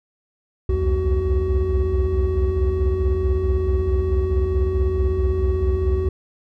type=tone cluster; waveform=triangle; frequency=63.5 / 68.1 / 84.1 / 376.2 Hz; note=B1 / C#2 / E2 / F#4; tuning=+49 / -30 / +35 / +29 cents; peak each=-20 dBFS; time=0.69-6.09 s; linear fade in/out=5 ms; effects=tanh soft clip ceiling -9 dBFS